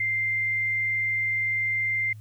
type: tone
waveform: sine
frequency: 2093 Hz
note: C7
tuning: in tune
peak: -23 dBFS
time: 0-2.13 s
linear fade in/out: 5 ms
effects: added 107 Hz sine -40 dBFS peak until 2.2 s + white hiss -64 dBFS RMS until 2.2 s